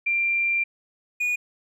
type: tone pair in turn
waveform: sine / triangle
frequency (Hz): 2373 / 2454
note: D7 / D#7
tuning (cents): +17 / -25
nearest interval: minor second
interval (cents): 58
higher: second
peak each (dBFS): -20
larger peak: neither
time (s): 0.06-0.64 / 1.2-1.36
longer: first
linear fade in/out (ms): 10
effects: none